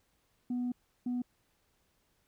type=tone bursts at uneven times; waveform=sine; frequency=246.2 Hz; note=B3; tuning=5 cents flat; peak=-29 dBFS; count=2; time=0.5-0.72 / 1.06-1.22 s; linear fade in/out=5 ms; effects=tanh soft clip ceiling -29 dBFS + pink hiss -74 dBFS RMS until 2.27 s